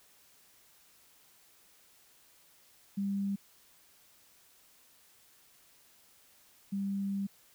sine tone pair in turn, 198.5 / 197.61 Hz, G3 / G3, +22 / +14 cents, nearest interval unison, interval 8 cents, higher first, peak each -30 / -31 dBFS, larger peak first, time 2.97-3.36 / 6.72-7.27 s, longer second, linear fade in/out 10 ms, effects white hiss -63 dBFS RMS until 7.54 s

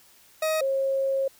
40% pulse / sine tone pair in turn, 630 / 540.5 Hz, D#5 / C#5, +21 / -44 cents, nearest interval minor third, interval 265 cents, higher first, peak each -22 dBFS, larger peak neither, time 0.42-0.61 / 0.61-1.28 s, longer second, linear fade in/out 5 ms, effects white hiss -56 dBFS RMS until 1.39 s

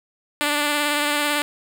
5% pulse tone with vibrato, 293.7 Hz, D4, in tune, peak -8 dBFS, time 0.41-1.42 s, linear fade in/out 0 ms, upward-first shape sine, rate 18 Hz, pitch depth 21 cents each way, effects none

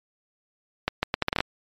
accelerating click train, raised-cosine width 0.3 ms, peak -6 dBFS, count 9, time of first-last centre 0.88-1.405 s, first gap 150 ms, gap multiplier 0.74, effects MP3 64 kbps

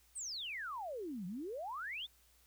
sine exponential two-way sweep, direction down then up, 9000 to 170 to 3697 Hz, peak -40 dBFS, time 0.15-2.07 s, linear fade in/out 20 ms, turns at 1.26 s, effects added 60 Hz sine -70 dBFS peak until 2.46 s + white hiss -69 dBFS RMS until 2.46 s

